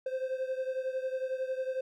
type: beating tone pair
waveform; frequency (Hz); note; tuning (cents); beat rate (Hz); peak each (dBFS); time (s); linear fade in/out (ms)
triangle; 518 / 529; C5 / C5; -17 / +19; 11; -31 / -35; 0.06-1.81; 5
effects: none